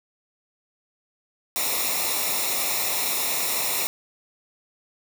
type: noise with comb filter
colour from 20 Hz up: white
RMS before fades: -25 dBFS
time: 1.56-3.87 s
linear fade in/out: 0 ms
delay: 0.64 ms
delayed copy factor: -0.75
effects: none